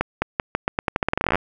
accelerating click train, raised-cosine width 0.5 ms, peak -4 dBFS, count 21, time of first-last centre 0.01-1.356 s, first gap 210 ms, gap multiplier 0.85, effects none

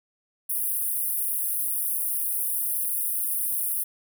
pink high-pass noise, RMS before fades -27 dBFS, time 0.49-3.84 s, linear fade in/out 10 ms, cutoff 9500 Hz, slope 96 dB/octave, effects none

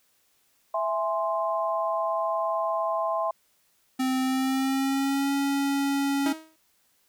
sine chord, E augmented, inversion none, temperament equal, 659.3 / 830.6 / 1046.5 Hz, E5 / G#5 / B#5, 0 / 0 / 0 cents, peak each -27 / -32 / -28 dBFS, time 0.74-3.31 s, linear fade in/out 5 ms
square tone with pitch glide, 259.8 to 278.4 Hz, C4 to C#4, -12 to +8 cents, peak -24 dBFS, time 3.99-6.33 s, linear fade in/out 10 ms, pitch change +120 cents, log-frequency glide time 4.22-5.32 s
sawtooth tone with exponential decay, 317.5 Hz, D#4, 35 cents sharp, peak -22 dBFS, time 6.26-6.56 s, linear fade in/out 2 ms, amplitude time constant 64 ms
effects white hiss -67 dBFS RMS until 7.08 s

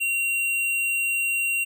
sine tone with tanh clipping, 2752 Hz, F7, 26 cents flat, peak -23 dBFS, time 0-1.65 s, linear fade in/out 20 ms, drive 18 dB, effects none

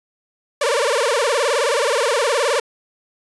sawtooth tone with vibrato, 518 Hz, C5, 17 cents flat, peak -12 dBFS, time 0.61-2.6 s, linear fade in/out 5 ms, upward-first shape sine, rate 19 Hz, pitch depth 240 cents each way, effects resampled to 24000 Hz

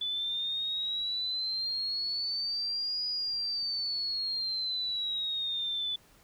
sine exponential two-way sweep, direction up then down, 3469 to 4926 to 3469 Hz, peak -30 dBFS, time 0.01-5.96 s, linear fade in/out 5 ms, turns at 3.07 s, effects pink hiss -61 dBFS RMS until 6.23 s

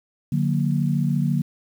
sine chord, D augmented, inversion none, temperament equal with one note detuned, 146.83 / 180.98 / 233.1 Hz, D3 / F#3 / A#3, 0 / -38 / 0 cents, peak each -21 / -24 / -25 dBFS, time 0.32-1.42 s, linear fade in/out 5 ms, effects 8-bit

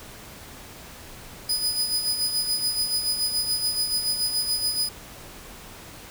sawtooth tone with tremolo, 4978 Hz, D#8, in tune, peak -18 dBFS, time 1.49-4.89 s, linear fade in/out 5 ms, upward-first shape sine, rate 7 Hz, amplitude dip 55%, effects pink hiss -43 dBFS RMS until 6.1 s

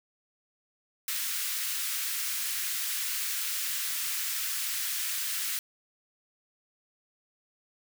white high-pass noise, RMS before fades -32 dBFS, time 1.08-5.59 s, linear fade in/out 2 ms, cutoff 1400 Hz, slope 24 dB/octave, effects none

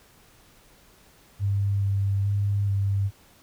sine tone with pitch steps, 99.8 / 98.9 / 100.9 / 99 Hz, G2 / G2 / G#2 / G2, +32 / +16 / -49 / +18 cents, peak -21 dBFS, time 1.39-3.11 s, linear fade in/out 50 ms, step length 430 ms, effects pink hiss -56 dBFS RMS until 3.42 s

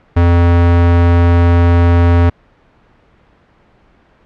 square tone, 86.2 Hz, F2, 22 cents flat, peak -7 dBFS, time 0.16-2.3 s, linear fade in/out 10 ms, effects pink hiss -50 dBFS RMS until 4.25 s + low-pass 2000 Hz 12 dB/octave

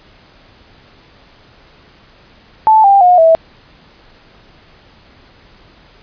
sine tone with pitch steps, 875 / 793.2 / 719 / 651.7 Hz, A5 / G5 / F#5 / E5, -10 / +20 / -50 / -20 cents, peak -4 dBFS, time 2.67-3.35 s, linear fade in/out 0 ms, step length 170 ms, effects pink hiss -45 dBFS RMS until 6.02 s + resampled to 11025 Hz

